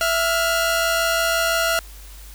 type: tone pair together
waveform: sawtooth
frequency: 664.1 / 1414 Hz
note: E5 / F6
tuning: +13 / +21 cents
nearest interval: octave + minor second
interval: 1308 cents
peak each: -17 dBFS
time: 0.01-1.79 s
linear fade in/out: 0 ms
effects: added 50 Hz sine -38 dBFS peak until 2.34 s + white hiss -45 dBFS RMS until 2.34 s